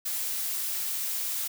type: noise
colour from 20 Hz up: blue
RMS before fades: -31 dBFS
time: 0.05-1.48 s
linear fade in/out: 10 ms
effects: none